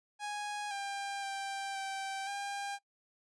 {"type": "tone with pitch steps", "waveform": "sawtooth", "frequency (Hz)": [829, 797, 787, 779, 802], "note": ["G#5", "G5", "G5", "G5", "G5"], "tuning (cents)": [-3, 28, 7, -11, 39], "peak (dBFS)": -33, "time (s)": [0.19, 2.79], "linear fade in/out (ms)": 50, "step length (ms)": 520, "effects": ["noise-tail reverb RT60 0.1 s tail -22 dB re dry", "resampled to 22050 Hz"]}